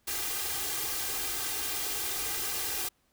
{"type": "noise with comb filter", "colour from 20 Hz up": "white", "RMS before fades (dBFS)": -33, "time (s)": [0.07, 2.89], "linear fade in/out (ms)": 10, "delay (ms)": 2.5, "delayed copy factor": 0.8, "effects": ["pink hiss -71 dBFS RMS until 3.12 s"]}